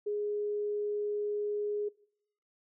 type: tone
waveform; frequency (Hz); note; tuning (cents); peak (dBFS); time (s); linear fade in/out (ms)
sine; 415.3; G#4; 0; -30; 0.06-1.89; 10
effects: noise-tail reverb RT60 0.7 s tail -23 dB re dry